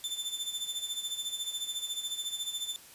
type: tone with tremolo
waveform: sawtooth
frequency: 3539 Hz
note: A7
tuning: 9 cents sharp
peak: -28 dBFS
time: 0.04-2.76 s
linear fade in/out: 0 ms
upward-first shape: sine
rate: 14 Hz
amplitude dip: 70%
effects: white hiss -53 dBFS RMS until 2.94 s + resampled to 32000 Hz